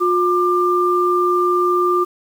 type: tone pair together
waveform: sine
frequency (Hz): 357.5 / 1192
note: F4 / D6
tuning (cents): +41 / +25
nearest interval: octave + major sixth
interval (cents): 2084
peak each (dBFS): -16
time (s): 0-2.05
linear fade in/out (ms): 20
effects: 7-bit